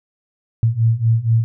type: beating tone pair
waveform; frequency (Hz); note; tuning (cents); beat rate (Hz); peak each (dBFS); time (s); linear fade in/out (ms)
sine; 111.8 / 116; A2 / A#2; +28 / -8; 4.2; -17 / -15; 0.63-1.44; 0
effects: none